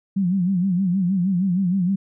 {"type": "tone with vibrato", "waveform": "sine", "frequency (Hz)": 185, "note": "F#3", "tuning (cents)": 0, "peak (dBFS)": -17, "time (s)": [0.16, 1.96], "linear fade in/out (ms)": 10, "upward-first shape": "sine", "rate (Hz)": 6.4, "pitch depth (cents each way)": 120, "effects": []}